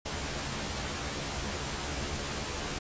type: noise with comb filter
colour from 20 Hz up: pink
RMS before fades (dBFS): -35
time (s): 0.05-2.79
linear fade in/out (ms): 10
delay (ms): 14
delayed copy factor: +0.9
effects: resampled to 16000 Hz